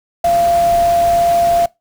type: tone in noise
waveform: sine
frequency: 688 Hz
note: F5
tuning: 26 cents flat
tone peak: -10 dBFS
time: 0.24-1.66 s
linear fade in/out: 5 ms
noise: pink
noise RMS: -27 dBFS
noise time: 0.24-1.66 s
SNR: +14 dB
effects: noise-tail reverb RT60 0.2 s tail -22 dB re dry